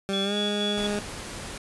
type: tone with pitch glide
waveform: 20% pulse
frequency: 196 to 206.3 Hz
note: G3 to G#3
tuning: 0 to -11 cents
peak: -21 dBFS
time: 0.09-0.99 s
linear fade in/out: 0 ms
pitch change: +89 cents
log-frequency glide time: 0.23-0.34 s
type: tone with tremolo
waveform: sine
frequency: 3400 Hz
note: G#7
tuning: 40 cents sharp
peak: -27 dBFS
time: 0.13-0.87 s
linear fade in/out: 5 ms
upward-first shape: square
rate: 4.2 Hz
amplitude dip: 40%
type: noise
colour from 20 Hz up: pink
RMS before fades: -37 dBFS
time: 0.77-1.58 s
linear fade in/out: 5 ms
effects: resampled to 24000 Hz